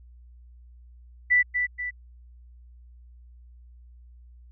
sine tone with echo, 1975.5 Hz, B6, in tune, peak -16 dBFS, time 1.3-1.43 s, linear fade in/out 20 ms, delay 240 ms, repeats 2, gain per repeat -6 dB, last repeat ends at 1.91 s, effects added 60 Hz sine -47 dBFS peak until 4.51 s

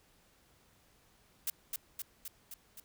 blue noise with echo, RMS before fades -34 dBFS, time 1.47-1.5 s, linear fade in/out 2 ms, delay 260 ms, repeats 5, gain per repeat -3 dB, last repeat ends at 2.8 s, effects pink hiss -67 dBFS RMS until 2.84 s

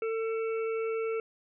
harmonic tone with a mistuned harmonic, 448.2 Hz, A4, 32 cents sharp, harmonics 1 / 3 / 5 / 6, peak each -29 / -41 / -45 / -47 dBFS, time 0.02-1.2 s, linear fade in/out 2 ms, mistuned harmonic 6, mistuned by -18 cents, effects none

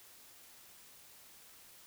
silence, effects white hiss -58 dBFS RMS until 1.86 s

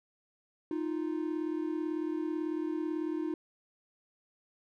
triangle tone pair together, 311.1 / 349.2 Hz, D#4 / F4, 0 / 0 cents, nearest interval major second, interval 200 cents, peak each -31 / -34 dBFS, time 0.71-3.34 s, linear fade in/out 2 ms, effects none

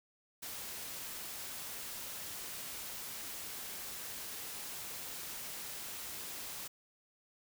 white noise, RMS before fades -44 dBFS, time 0.42-6.68 s, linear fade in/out 10 ms, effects none

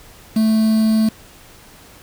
triangle tone with quantisation, 219.6 Hz, A3, 3 cents flat, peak -10 dBFS, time 0.36-1.09 s, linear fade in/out 5 ms, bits 5, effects pink hiss -44 dBFS RMS until 2.02 s

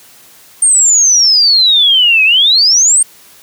sine exponential two-way sweep, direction down then up, 8870 to 2500 to 8870 Hz, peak -5 dBFS, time 0.62-3.03 s, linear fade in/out 5 ms, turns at 2.24 s, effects white hiss -41 dBFS RMS until 3.42 s + high-pass 80 Hz 12 dB/octave

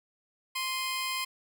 15% pulse tone pair together, 1046.5 / 2489 Hz, C6 / D#7, 0 / 0 cents, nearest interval octave + minor third, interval 1500 cents, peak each -25 / -30 dBFS, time 0.55-1.25 s, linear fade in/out 10 ms, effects none

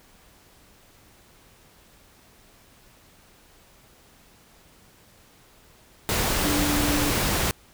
sine tone in noise, 293.7 Hz, D4, in tune, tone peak -25 dBFS, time 6.44-7.1 s, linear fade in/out 0 ms, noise pink, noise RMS -24 dBFS, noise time 6.09-7.51 s, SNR -4 dB, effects pink hiss -55 dBFS RMS until 7.73 s

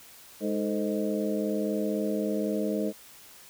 harmonic tone with a mistuned harmonic, 103.83 Hz, G#2, in tune, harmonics 2 / 3 / 4 / 5 / 6, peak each -30 / -32 / -33 / -34 / -35 dBFS, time 0.4-2.93 s, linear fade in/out 50 ms, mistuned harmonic 4, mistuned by +92 cents, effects white hiss -51 dBFS RMS until 3.49 s

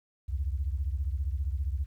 sine beating tone pair, 65.41 / 80.41 Hz, C2 / E2, 0 / -42 cents, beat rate 15 Hz, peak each -29 / -32 dBFS, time 0.28-1.86 s, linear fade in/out 20 ms, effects tanh soft clip ceiling -21 dBFS + 11-bit

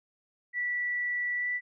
sine tone with pitch glide, 1957 to 1970.6 Hz, B6 to B6, -16 to -4 cents, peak -28 dBFS, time 0.53-1.61 s, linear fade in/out 50 ms, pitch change +12 cents, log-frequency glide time 1.35-1.49 s, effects none

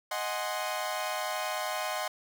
sawtooth chord, Ab dominant seventh, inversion second, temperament equal, 622.3 / 740 / 830.6 / 1046.5 Hz, Eb5 / Gb5 / Ab5 / C6, 0 / 0 / 0 / 0 cents, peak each -32 / -32 / -36 / -33 dBFS, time 0.11-2.08 s, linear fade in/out 5 ms, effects none

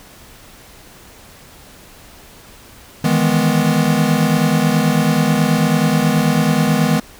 square chord, E major seventh, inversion third, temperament equal, 155.56 / 164.81 / 207.7 / 246.9 Hz, D#3 / E3 / G#3 / B3, 0 / 0 / 0 / 0 cents, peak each -19 dBFS, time 3.04-7 s, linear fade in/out 5 ms, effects pink hiss -42 dBFS RMS until 7.19 s

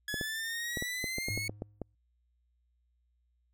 sawtooth exponential sweep, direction up, 1683 to 2216 Hz, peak -31 dBFS, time 0.08-1.48 s, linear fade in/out 2 ms
clicks, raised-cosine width 2 ms, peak -23 dBFS, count 11, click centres 0.142 / 0.212 / 0.772 / 0.824 / 1.042 / 1.184 / 1.285 / 1.376 / 1.495 / 1.621 / 1.817 s
triangle tone with exponential decay, 103.83 Hz, G#2, in tune, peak -31 dBFS, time 1.3-1.95 s, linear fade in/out 0 ms, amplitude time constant 140 ms
effects added 60 Hz sine -70 dBFS peak until 3.53 s

